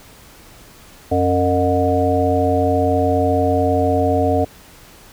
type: harmonic tone with a mistuned harmonic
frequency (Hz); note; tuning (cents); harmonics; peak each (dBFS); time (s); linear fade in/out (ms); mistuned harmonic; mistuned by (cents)
91.1; F#2; -26; 1 / 3 / 5 / 7 / 8; -20 / -20 / -20 / -20 / -20; 1.11-4.45; 10; 7; -65
effects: pink hiss -44 dBFS RMS until 5.12 s